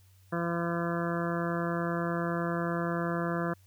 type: harmonic tone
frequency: 170.2 Hz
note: F3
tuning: 44 cents flat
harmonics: 1 / 2 / 3 / 4 / 6 / 7 / 8 / 9 / 10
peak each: -32 / -35 / -37 / -38 / -40 / -40 / -41 / -42 / -42 dBFS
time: 0.32-3.54 s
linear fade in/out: 10 ms
effects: added 94 Hz sine -57 dBFS peak until 3.66 s + white hiss -67 dBFS RMS until 3.66 s